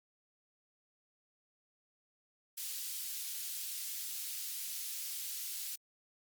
white high-pass noise, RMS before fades -41 dBFS, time 2.57-5.76 s, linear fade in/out 10 ms, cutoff 3400 Hz, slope 12 dB/octave, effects Opus 48 kbps

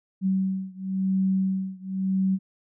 sine beating tone pair, 190 / 190.95 Hz, F#3 / G3, +46 / -45 cents, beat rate 0.95 Hz, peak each -25 / -26 dBFS, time 0.21-2.39 s, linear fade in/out 50 ms, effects none

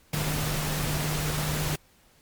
sine tone in noise, 151.2 Hz, D#3, 49 cents flat, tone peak -29 dBFS, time 0.13-1.76 s, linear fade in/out 5 ms, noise pink, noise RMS -30 dBFS, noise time 0.13-1.76 s, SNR -2 dB, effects pink hiss -60 dBFS RMS until 2.21 s + MP3 96 kbps

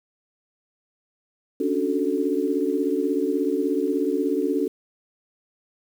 sine chord, D major seventh, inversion third, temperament equal, 277.2 / 293.7 / 370 / 440 Hz, C#4 / D4 / F#4 / A4, 0 / 0 / 0 / 0 cents, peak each -26 dBFS, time 1.6-4.68 s, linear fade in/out 5 ms, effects 8-bit

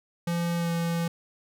square tone with pitch glide, 170.9 to 168.64 Hz, F3 to E3, -37 to +40 cents, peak -26 dBFS, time 0.27-1.08 s, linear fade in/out 5 ms, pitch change -23 cents, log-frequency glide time 0.57-0.71 s, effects none

